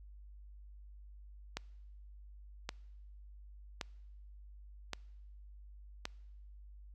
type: click train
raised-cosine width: 0.2 ms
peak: -20 dBFS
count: 5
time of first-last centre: 1.57-6.054 s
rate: 0.892 Hz
effects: noise-tail reverb RT60 1.0 s tail -25 dB re dry + added 50 Hz sine -51 dBFS peak until 6.94 s